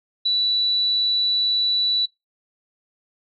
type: tone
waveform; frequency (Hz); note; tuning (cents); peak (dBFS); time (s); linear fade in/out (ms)
sine; 3951; B7; 0; -17; 0.25-2.06; 10
effects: noise-tail reverb RT60 0.2 s tail -22 dB re dry